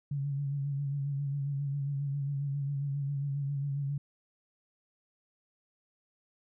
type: tone with vibrato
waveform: sine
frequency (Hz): 140.6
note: C#3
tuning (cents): +25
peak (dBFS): -30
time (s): 0.11-3.98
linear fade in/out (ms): 5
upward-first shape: sine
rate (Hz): 7.4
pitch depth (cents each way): 41
effects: none